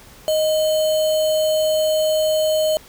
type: tone with sample-and-hold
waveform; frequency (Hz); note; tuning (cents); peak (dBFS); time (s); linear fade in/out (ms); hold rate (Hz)
sine; 622.3; D#5; 0; -15; 0.28-2.77; 0; 3675
effects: pink hiss -45 dBFS RMS until 2.88 s